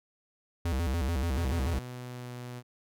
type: tone with vibrato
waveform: square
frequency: 74.4 Hz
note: D2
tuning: 23 cents sharp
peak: -28 dBFS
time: 0.65-1.79 s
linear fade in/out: 5 ms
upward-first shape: square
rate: 6.9 Hz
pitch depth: 230 cents each way
type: tone with pitch glide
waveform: sawtooth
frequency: 124.4 to 123.11 Hz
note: B2 to B2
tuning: +13 to -5 cents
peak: -35 dBFS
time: 1.32-2.63 s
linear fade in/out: 50 ms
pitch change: -18 cents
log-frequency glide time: 2.02-2.32 s
effects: none